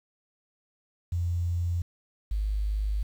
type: tone pair in turn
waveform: sine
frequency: 86.7 / 51.55 Hz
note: F2 / G#1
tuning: -12 / -12 cents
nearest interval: major sixth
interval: 900 cents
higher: first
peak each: -25 dBFS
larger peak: neither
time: 1.12-1.82 / 2.31-3.03 s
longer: second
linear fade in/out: 5 ms
effects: 9-bit